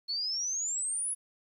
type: exponential sweep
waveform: sine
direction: up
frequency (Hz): 4318 to 10548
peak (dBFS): -30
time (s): 0.08-1.15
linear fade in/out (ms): 20
effects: 11-bit